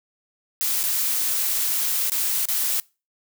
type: noise with dropouts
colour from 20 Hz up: blue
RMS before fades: -23 dBFS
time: 0.61-2.8 s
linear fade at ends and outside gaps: 0 ms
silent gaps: 0.831-0.837 / 2.098-2.119 / 2.455-2.486 s
effects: noise-tail reverb RT60 0.3 s tail -24 dB re dry